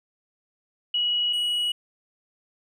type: tone pair in turn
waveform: sine / triangle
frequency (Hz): 2917 / 2917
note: F#7 / F#7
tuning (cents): -25 / -25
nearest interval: unison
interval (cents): 0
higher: neither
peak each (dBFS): -21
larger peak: neither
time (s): 0.94-1.33 / 1.33-1.72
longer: neither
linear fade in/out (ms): 5
effects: none